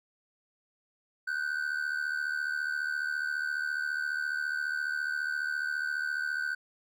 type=ring-modulated tone; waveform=triangle; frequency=1510 Hz; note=F#6; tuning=35 cents sharp; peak=-25 dBFS; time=1.27-6.55 s; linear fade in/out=10 ms; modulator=37.3 Hz; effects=none